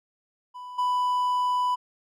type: tone with level steps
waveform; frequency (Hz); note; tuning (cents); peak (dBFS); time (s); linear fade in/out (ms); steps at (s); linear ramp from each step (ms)
triangle; 993; B5; +9; -35 / -20; 0.54-1.76; 20; 0.78; 10
effects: none